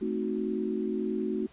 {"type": "chord", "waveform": "sine", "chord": "A diminished seventh", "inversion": "none", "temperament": "equal", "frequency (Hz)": [220, 261.6, 311.1, 370], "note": ["A3", "C4", "Eb4", "Gb4"], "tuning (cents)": [0, 0, 0, 0], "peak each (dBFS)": [-32, -36, -35, -32], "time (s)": [0.01, 1.47], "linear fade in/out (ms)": 10, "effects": ["pink hiss -58 dBFS RMS until 1.52 s", "resampled to 8000 Hz"]}